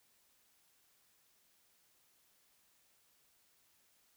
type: silence
effects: white hiss -72 dBFS RMS until 4.16 s